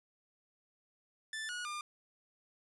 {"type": "tone with pitch steps", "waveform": "sawtooth", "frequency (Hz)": [1760, 1454.6, 1202.1], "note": ["A6", "F#6", "D6"], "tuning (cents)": [0, -30, 40], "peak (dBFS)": -35, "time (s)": [1.33, 1.81], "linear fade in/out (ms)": 2, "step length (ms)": 160, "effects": ["resampled to 24000 Hz", "12-bit"]}